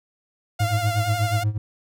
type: tone with vibrato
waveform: sawtooth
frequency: 698.5 Hz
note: F5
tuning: in tune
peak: -21 dBFS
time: 0.59-1.44 s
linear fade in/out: 10 ms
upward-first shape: sine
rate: 11 Hz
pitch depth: 36 cents each way
type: tone with tremolo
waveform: triangle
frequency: 106 Hz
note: G#2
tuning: 36 cents sharp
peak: -15 dBFS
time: 0.6-1.58 s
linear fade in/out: 5 ms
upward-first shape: sine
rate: 8.3 Hz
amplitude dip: 85%
effects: none